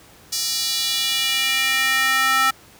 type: tone with high-pass filter sweep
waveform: square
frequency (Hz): 264.4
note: C4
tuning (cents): +18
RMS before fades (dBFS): -20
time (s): 0.32-2.51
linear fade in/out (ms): 10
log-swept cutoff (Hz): 5300 to 1300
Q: 2.3
effects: pink hiss -48 dBFS RMS until 2.79 s + high-pass 60 Hz 12 dB/octave